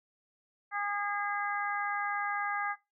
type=harmonic tone; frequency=408.2 Hz; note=G#4; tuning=30 cents flat; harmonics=2 / 3 / 4 / 5; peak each=-35 / -36 / -36 / -38 dBFS; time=0.71-2.76 s; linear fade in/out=50 ms; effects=noise-tail reverb RT60 0.2 s tail -17 dB re dry